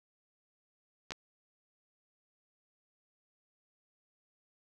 clicks, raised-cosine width 0.2 ms, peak -22 dBFS, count 2, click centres 1.107 / 1.12 s, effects none

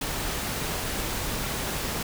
pink noise, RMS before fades -30 dBFS, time 0.01-2.03 s, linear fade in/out 5 ms, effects none

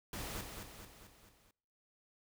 pink noise with echo, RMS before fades -43 dBFS, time 0.13-0.41 s, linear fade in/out 2 ms, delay 220 ms, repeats 5, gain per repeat -5 dB, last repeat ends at 1.51 s, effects noise-tail reverb RT60 0.8 s tail -25 dB re dry

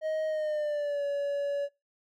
triangle tone with pitch glide, 627 to 568.4 Hz, D#5 to C#5, +13 to +43 cents, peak -26 dBFS, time 0.01-1.69 s, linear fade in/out 50 ms, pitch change -170 cents, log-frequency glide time 0.27-1.04 s, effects noise-tail reverb RT60 0.2 s tail -20 dB re dry

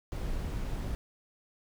brown noise, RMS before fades -34 dBFS, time 0.12-0.95 s, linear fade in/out 0 ms, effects none

